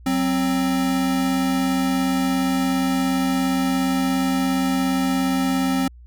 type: tone pair together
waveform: square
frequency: 186.32 / 263.5 Hz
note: F#3 / C4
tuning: +12 / +12 cents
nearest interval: tritone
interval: 600 cents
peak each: -26 / -20 dBFS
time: 0.06-5.88 s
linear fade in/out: 5 ms
effects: added 60 Hz sine -41 dBFS peak until 6.06 s

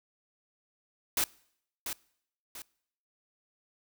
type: noise with echo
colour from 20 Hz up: white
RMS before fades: -28 dBFS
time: 1.17-1.24 s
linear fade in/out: 2 ms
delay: 690 ms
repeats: 2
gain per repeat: -8 dB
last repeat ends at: 2.62 s
effects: noise-tail reverb RT60 0.7 s tail -24 dB re dry

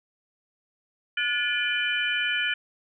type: tone cluster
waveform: sine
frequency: 1452 / 1724 / 2399 / 3023 Hz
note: F#6 / A6 / D7 / F#7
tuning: -33 / -36 / +36 / +36 cents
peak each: -29 dBFS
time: 1.17-2.54 s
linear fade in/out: 5 ms
effects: none

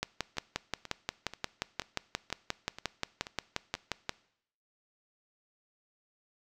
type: two click trains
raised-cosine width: 0.2 ms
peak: -24 / -13 dBFS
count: 8 / 24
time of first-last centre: 0.37-3.752 / 0.03-4.094 s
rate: 2.07 / 5.66 Hz
effects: noise-tail reverb RT60 0.7 s tail -21 dB re dry

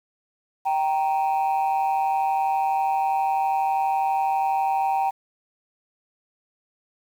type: tone pair together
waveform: sine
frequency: 780.1 / 932.3 Hz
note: G5 / A#5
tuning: -9 / 0 cents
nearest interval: minor third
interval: 309 cents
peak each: -19 / -23 dBFS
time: 0.65-5.11 s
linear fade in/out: 20 ms
effects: tanh soft clip ceiling -17 dBFS + 8-bit

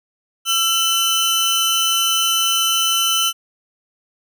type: tone pair together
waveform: sawtooth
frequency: 1349 / 3027 Hz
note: E6 / F#7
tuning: +40 / +39 cents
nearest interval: octave + major second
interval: 1399 cents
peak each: -18 / -13 dBFS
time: 0.45-3.33 s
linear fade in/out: 50 ms
effects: none

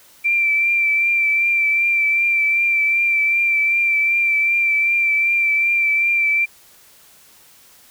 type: tone with vibrato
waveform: sine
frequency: 2349 Hz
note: D7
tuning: in tune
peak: -14 dBFS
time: 0.24-6.46 s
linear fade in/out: 20 ms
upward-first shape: triangle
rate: 2.6 Hz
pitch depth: 31 cents each way
effects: white hiss -49 dBFS RMS until 7.9 s

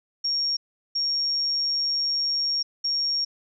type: tone bursts at uneven times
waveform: sine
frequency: 5550 Hz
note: F8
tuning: 12 cents flat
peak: -22 dBFS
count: 3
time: 0.24-0.57 / 0.95-2.63 / 2.84-3.25 s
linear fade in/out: 10 ms
effects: none

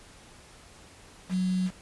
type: tone with quantisation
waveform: sine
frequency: 184.7 Hz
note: F#3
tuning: 3 cents flat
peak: -24 dBFS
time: 1.29-1.71 s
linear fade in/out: 50 ms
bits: 7
effects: pink hiss -52 dBFS RMS until 1.81 s + resampled to 24000 Hz

